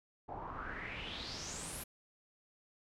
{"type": "noise with low-pass filter sweep", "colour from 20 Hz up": "pink", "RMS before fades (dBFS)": -44, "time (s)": [0.28, 1.84], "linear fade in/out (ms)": 10, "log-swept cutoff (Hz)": [750, 12000], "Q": 5, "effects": []}